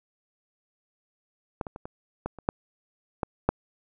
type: clicks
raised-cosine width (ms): 1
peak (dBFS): -15 / -22 / -25 / -23 / -16 / -28 / -8 / -12 / -6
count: 9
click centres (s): 1.612 / 1.668 / 1.761 / 1.855 / 2.26 / 2.387 / 2.489 / 3.232 / 3.49
effects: none